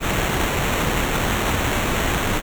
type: noise with sample-and-hold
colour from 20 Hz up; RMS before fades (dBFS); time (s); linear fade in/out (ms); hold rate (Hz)
pink; -21; 0-2.42; 50; 4900
effects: none